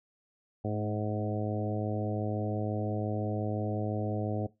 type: harmonic tone with a mistuned harmonic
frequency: 105.8 Hz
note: G#2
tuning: 33 cents sharp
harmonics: 1 / 2 / 3 / 4 / 5 / 6 / 7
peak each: -33 / -36 / -38 / -39 / -40 / -41 / -41 dBFS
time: 0.64-4.47 s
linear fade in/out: 10 ms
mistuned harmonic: 2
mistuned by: +20 cents
effects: noise-tail reverb RT60 0.2 s tail -18 dB re dry